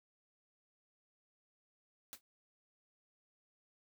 white noise with exponential decay, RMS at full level -44 dBFS, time 2.13-2.21 s, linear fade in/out 0 ms, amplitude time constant 17 ms, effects none

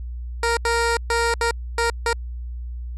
15% pulse tone bursts at uneven times, 466.2 Hz, A#4, in tune, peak -12 dBFS, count 6, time 0.43-0.57 / 0.65-0.97 / 1.1-1.34 / 1.41-1.51 / 1.78-1.9 / 2.06-2.13 s, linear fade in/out 2 ms, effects added 60 Hz sine -28 dBFS peak until 2.97 s + resampled to 24000 Hz

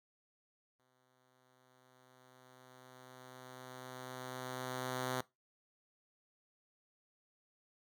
5% pulse tone with exponential growth, 128 Hz, C3, 38 cents flat, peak -24 dBFS, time 0.79-5.21 s, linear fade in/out 5 ms, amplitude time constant 960 ms, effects noise-tail reverb RT60 0.2 s tail -20 dB re dry

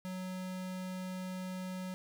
square tone, 185 Hz, F#3, in tune, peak -39 dBFS, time 0.05-1.94 s, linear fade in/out 0 ms, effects none

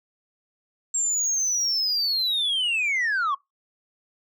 sine linear sweep, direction down, 7500 to 1060 Hz, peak -19 dBFS, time 0.94-3.35 s, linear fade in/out 10 ms, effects noise-tail reverb RT60 0.2 s tail -25 dB re dry + tanh soft clip ceiling -20 dBFS

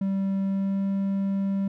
triangle tone with pitch glide, 194.4 to 195.98 Hz, G3 to G3, -14 to 0 cents, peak -21 dBFS, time 0.01-1.68 s, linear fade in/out 5 ms, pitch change +14 cents, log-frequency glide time 0.45-0.84 s, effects none

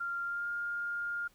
sine tone with pitch glide, 1390 to 1410.2 Hz, F6 to F6, -9 to +16 cents, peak -33 dBFS, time 0-1.28 s, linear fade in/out 10 ms, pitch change +25 cents, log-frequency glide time 0.24-0.48 s, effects pink hiss -66 dBFS RMS until 1.34 s

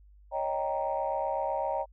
sine chord, Eb dominant seventh, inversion third, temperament equal, 554.4 / 622.3 / 784 / 932.3 Hz, Db5 / Eb5 / G5 / Bb5, 0 / 0 / 0 / 0 cents, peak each -33 dBFS, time 0.31-1.86 s, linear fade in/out 50 ms, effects tanh soft clip ceiling -19 dBFS + added 50 Hz sine -53 dBFS peak until 1.92 s

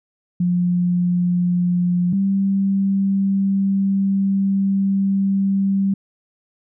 sine tone pair in turn, 177.3 / 195.5 Hz, F3 / G3, +26 / -4 cents, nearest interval major second, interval 170 cents, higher second, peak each -15 dBFS, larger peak neither, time 0.4-2.13 / 2.13-5.94 s, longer second, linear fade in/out 5 ms, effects none

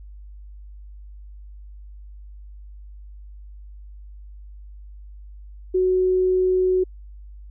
sine tone, 370 Hz, F#4, in tune, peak -16 dBFS, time 5.74-6.84 s, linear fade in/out 10 ms, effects added 50 Hz sine -38 dBFS peak until 7.5 s

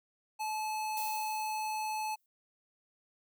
square tone, 863 Hz, A5, 34 cents flat, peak -34 dBFS, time 0.39-2.16 s, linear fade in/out 20 ms
violet noise with exponential decay, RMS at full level -39 dBFS, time 0.97-2.26 s, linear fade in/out 1 ms, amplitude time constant 280 ms
effects none

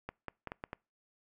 clicks, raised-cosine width 0.5 ms, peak -24 dBFS, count 6, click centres 0.09 / 0.283 / 0.473 / 0.519 / 0.639 / 0.731 s, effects noise-tail reverb RT60 0.3 s tail -26 dB re dry

